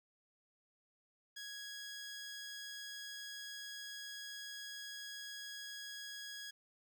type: tone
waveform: 15% pulse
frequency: 1661.2 Hz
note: G#6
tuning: in tune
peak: -39 dBFS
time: 1.36-6.51 s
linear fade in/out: 10 ms
effects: none